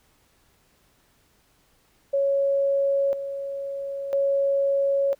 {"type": "tone with tremolo", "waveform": "sine", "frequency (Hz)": 554.4, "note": "C#5", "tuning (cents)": 0, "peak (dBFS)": -19, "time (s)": [2.13, 5.15], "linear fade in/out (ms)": 10, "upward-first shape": "square", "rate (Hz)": 0.5, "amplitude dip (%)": 65, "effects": ["pink hiss -63 dBFS RMS until 5.19 s"]}